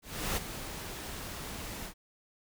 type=noise with ADSR envelope; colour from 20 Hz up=pink; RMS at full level=-31 dBFS; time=0.02-1.94 s; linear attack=350 ms; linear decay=16 ms; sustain=-10 dB; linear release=80 ms; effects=none